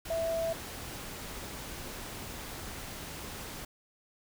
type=tone in noise; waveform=sine; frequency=659.3 Hz; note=E5; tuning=in tune; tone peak=-29 dBFS; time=0.1-0.53 s; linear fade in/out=5 ms; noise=pink; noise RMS=-42 dBFS; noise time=0.05-3.65 s; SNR=+10 dB; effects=none